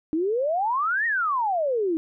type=exponential two-way sweep; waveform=sine; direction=up then down; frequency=302.1 to 1899 to 310.5 Hz; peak=-21 dBFS; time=0.13-1.97 s; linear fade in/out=0 ms; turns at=1.06 s; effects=none